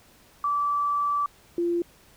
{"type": "tone pair in turn", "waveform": "sine", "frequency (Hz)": [1159, 344.6], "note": ["D6", "F4"], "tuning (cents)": [-23, -23], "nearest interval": "octave + major sixth", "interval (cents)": 2100, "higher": "first", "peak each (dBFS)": [-22, -22], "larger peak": "neither", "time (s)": [[0.44, 1.26], [1.58, 1.82]], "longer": "first", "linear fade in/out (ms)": 2, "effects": ["pink hiss -56 dBFS RMS until 2.16 s"]}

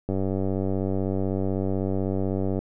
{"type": "click train", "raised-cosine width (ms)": 2, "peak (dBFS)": -14, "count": 241, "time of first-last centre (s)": [0.09, 2.59], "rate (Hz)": 96, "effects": []}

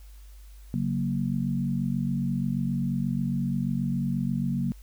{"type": "chord", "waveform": "sine", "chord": "F# major", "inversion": "second", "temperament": "equal", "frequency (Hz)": [138.59, 185, 233.1], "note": ["C#3", "F#3", "A#3"], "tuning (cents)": [0, 0, 0], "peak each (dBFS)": -29, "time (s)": [0.74, 4.72], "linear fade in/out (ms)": 0, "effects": ["added 50 Hz sine -44 dBFS peak until 4.82 s", "white hiss -60 dBFS RMS until 4.82 s"]}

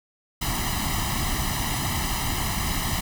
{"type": "noise with comb filter", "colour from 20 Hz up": "pink", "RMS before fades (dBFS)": -26, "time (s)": [0.41, 3.01], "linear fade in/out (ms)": 10, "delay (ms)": 1, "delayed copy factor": 0.8, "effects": []}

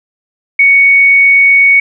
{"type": "tone", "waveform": "sine", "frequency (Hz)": 2228, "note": "C#7", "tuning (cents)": 8, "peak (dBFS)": -3, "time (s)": [0.59, 1.8], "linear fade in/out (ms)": 5, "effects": []}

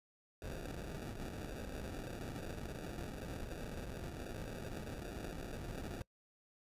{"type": "noise with sample-and-hold", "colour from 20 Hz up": "pink", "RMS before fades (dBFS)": -45, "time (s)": [0.42, 6.02], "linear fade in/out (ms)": 2, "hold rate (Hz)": 1050, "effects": ["noise-tail reverb RT60 0.1 s tail -23 dB re dry", "resampled to 32000 Hz"]}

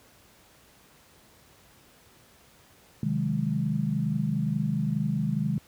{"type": "chord", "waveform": "sine", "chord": "Ab dominant seventh", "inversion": "first", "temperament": "equal with one note detuned", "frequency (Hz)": [130.81, 155.56, 185.53, 207.7], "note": ["C3", "Eb3", "Gb3", "Ab3"], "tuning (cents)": [0, 0, 5, 0], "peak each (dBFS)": [-31, -28, -34, -29], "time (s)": [3.03, 5.58], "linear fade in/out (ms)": 2, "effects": ["pink hiss -57 dBFS RMS until 5.67 s", "high-pass 60 Hz 12 dB/octave"]}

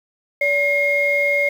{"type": "tone pair together", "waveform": "sine", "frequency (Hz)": [573, 2143], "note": ["D5", "C7"], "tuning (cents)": [-43, 41], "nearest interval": "octave + major seventh", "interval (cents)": 2284, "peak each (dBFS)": [-19, -16], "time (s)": [0.41, 1.49], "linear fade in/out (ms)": 5, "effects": ["tanh soft clip ceiling -8 dBFS", "7-bit"]}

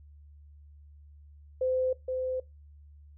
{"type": "tone with echo", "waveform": "sine", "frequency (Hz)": 514, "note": "C5", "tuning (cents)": -31, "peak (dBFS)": -25, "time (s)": [1.61, 1.93], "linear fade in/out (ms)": 5, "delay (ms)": 470, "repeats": 1, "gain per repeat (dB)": -4, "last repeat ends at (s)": 2.4, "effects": ["noise-tail reverb RT60 0.2 s tail -20 dB re dry", "added 73 Hz sine -50 dBFS peak until 3.17 s"]}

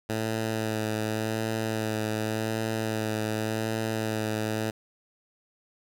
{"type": "tone with vibrato", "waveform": "10% pulse", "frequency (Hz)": 110, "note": "A2", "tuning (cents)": 0, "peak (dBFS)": -19, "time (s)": [0.09, 4.71], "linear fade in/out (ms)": 10, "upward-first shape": "sine", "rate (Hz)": 0.88, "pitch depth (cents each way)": 24, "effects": []}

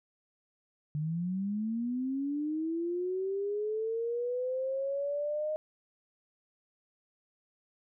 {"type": "linear sweep", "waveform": "sine", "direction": "up", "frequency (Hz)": [146.83, 620], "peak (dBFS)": -30, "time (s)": [0.95, 5.56], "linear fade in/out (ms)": 0, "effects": []}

